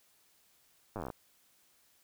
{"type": "slowing click train", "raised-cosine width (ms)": 1, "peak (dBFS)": -25, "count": 12, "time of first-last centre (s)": [0.96, 1.102], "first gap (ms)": 9, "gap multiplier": 1.07, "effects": ["white hiss -68 dBFS RMS until 2.03 s"]}